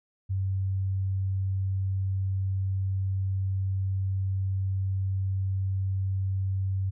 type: tone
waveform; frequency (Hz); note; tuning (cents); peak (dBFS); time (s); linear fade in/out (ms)
sine; 95.9; G2; -37; -25; 0.29-6.91; 20
effects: none